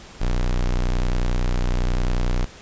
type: tone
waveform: 45% pulse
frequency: 30.52 Hz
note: B0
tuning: 20 cents flat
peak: -18 dBFS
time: 0.2-2.46 s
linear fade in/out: 20 ms
effects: pink hiss -43 dBFS RMS until 2.61 s + resampled to 16000 Hz